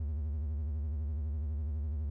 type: tone with vibrato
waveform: triangle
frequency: 74.8 Hz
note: D2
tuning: 32 cents sharp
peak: -30 dBFS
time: 0-2.1 s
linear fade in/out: 5 ms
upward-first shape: sine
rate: 12 Hz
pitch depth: 130 cents each way
effects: none